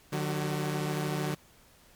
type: tone cluster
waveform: sawtooth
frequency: 149.8 / 182.7 / 378.7 Hz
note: D3 / F#3 / F#4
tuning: +35 / -22 / +40 cents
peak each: -27 / -32 / -33 dBFS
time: 0.12-1.35 s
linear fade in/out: 10 ms
effects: pink hiss -59 dBFS RMS until 1.95 s + MP3 96 kbps